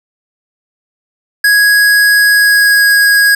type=tone with pitch glide; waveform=square; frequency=1661 to 1648.6 Hz; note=G#6 to G#6; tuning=0 to -13 cents; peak=-6 dBFS; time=1.44-3.35 s; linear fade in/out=5 ms; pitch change=-13 cents; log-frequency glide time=2.31-2.91 s; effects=none